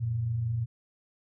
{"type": "tone pair together", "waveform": "sine", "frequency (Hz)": [90.9, 116.54], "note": ["F#2", "A#2"], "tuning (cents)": [-30, 0], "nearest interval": "major third", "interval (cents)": 430, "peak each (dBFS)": [-38, -27], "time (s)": [0, 0.66], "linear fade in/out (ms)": 20, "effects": []}